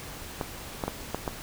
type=clicks; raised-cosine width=1 ms; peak=-14 dBFS; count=5; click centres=0.412 / 0.838 / 0.88 / 1.146 / 1.278 s; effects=pink hiss -41 dBFS RMS until 1.42 s